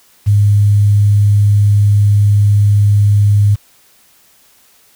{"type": "tone with quantisation", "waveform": "sine", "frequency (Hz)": 102.6, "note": "G#2", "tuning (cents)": -21, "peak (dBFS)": -6, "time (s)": [0.26, 3.56], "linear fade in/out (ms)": 20, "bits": 6, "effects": ["white hiss -49 dBFS RMS until 4.95 s"]}